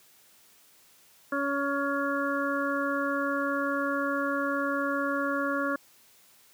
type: harmonic tone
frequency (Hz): 280.3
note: C#4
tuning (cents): +19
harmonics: 1 / 2 / 4 / 5 / 6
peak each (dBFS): -31 / -32 / -33 / -32 / -36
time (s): 1.32-5.76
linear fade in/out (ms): 5
effects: white hiss -59 dBFS RMS until 6.53 s + high-pass 80 Hz 12 dB/octave